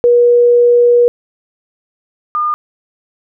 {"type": "tone pair in turn", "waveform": "sine", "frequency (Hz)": [481.2, 1212.5], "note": ["B4", "D#6"], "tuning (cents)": [-45, -45], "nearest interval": "octave + major third", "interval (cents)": 1600, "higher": "second", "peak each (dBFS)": [-5, -12], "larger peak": "first", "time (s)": [[0.04, 1.08], [2.35, 2.54]], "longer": "first", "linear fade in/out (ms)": 0, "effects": []}